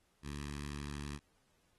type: tone with notch filter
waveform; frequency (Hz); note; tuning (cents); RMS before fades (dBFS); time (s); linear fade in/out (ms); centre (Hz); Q
10% pulse; 72.3; D2; -27; -43; 0.22-1.2; 50; 570; 0.58
effects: pink hiss -75 dBFS RMS until 1.78 s + AAC 32 kbps